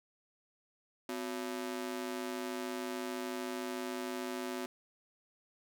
sawtooth ring-modulated tone, 311.1 Hz, D#4, in tune, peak -30 dBFS, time 1.09-4.66 s, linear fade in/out 2 ms, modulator 56.8 Hz, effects none

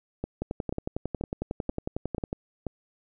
two click trains, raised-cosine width 2 ms, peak -17 / -16 dBFS, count 6 / 22, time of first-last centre 0.24-2.667 / 0.42-2.329 s, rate 2.06 / 11 Hz, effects none

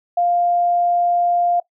sine tone, 700 Hz, F5, 4 cents sharp, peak -14 dBFS, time 0.17-1.6 s, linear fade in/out 5 ms, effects noise-tail reverb RT60 0.1 s tail -19 dB re dry

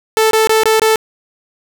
sawtooth tone bursts, 440 Hz, A4, in tune, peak -5 dBFS, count 5, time 0.17-0.958 s, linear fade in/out 0 ms, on 140 ms, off 22 ms, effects 7-bit

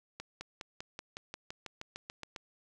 accelerating click train, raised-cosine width 0.2 ms, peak -24 dBFS, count 14, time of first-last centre 0.2-2.362 s, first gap 210 ms, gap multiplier 0.96, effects none

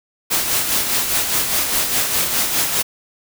white noise with tremolo, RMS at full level -17 dBFS, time 0.3-2.83 s, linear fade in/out 20 ms, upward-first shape sine, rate 4.9 Hz, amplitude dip 45%, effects none

